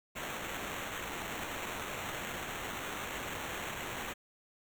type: noise with sample-and-hold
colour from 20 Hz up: white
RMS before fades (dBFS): -40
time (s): 0.15-4.14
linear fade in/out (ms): 20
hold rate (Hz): 4900
effects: none